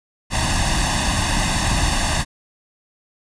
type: noise with comb filter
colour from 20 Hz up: pink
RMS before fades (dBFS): -19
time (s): 0.3-2.25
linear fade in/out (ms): 50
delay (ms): 1.1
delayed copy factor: +0.85
effects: resampled to 22050 Hz